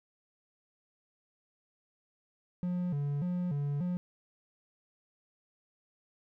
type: tone with vibrato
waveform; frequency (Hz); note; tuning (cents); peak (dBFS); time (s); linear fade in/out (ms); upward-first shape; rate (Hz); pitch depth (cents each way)
triangle; 160; D#3; +49; -28; 2.63-3.97; 0; square; 1.7; 190
effects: none